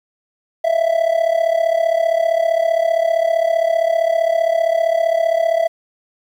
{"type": "tone with amplitude modulation", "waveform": "triangle", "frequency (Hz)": 662, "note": "E5", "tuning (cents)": 7, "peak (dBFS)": -8, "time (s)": [0.64, 5.68], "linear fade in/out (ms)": 10, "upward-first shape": "sine", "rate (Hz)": 35.3, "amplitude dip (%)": 80, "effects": ["8-bit"]}